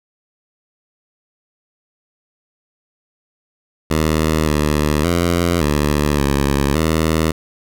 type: tone with pitch steps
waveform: 10% pulse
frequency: 78.4 / 75.1 / 86.2 / 73.8 / 70 / 80 Hz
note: D#2 / D2 / F2 / D2 / C#2 / D#2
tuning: +14 / +39 / -22 / +9 / +18 / +49 cents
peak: -6 dBFS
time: 3.9-7.32 s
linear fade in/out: 10 ms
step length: 570 ms
effects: none